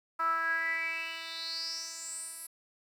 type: tone with band-pass filter sweep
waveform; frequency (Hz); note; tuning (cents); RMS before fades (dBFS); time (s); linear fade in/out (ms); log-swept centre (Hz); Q
10% pulse; 328.4; E4; -6; -35; 0.19-2.47; 10; 1200 to 11000; 7.8
effects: 10-bit